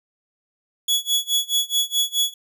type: tone with tremolo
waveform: sawtooth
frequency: 3380 Hz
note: G#7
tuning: 30 cents sharp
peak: -13 dBFS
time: 0.88-2.34 s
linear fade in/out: 5 ms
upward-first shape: sine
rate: 4.7 Hz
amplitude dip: 95%
effects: none